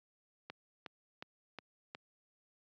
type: click train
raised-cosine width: 0.3 ms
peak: -28 dBFS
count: 5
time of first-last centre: 0.5-1.949 s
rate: 2.76 Hz
effects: high-pass 150 Hz 12 dB/octave + resampled to 16000 Hz